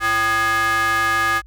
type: ring-modulated tone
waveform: square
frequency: 221.9 Hz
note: A3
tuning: 15 cents sharp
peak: -14 dBFS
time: 0-1.42 s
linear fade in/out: 50 ms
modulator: 1450 Hz
effects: added 55 Hz sine -41 dBFS peak until 1.46 s